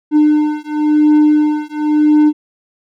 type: beating tone pair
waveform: triangle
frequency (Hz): 301 / 301.95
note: D4 / D4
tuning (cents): +43 / +48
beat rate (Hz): 0.95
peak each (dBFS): -10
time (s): 0.11-2.33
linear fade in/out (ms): 50
effects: none